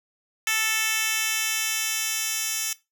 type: tone with high-pass filter sweep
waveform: 10% pulse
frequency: 440 Hz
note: A4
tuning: in tune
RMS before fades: -26 dBFS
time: 0.47-2.73 s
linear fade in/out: 2 ms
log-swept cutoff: 2300 to 4600 Hz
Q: 0.94
effects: noise-tail reverb RT60 0.2 s tail -17 dB re dry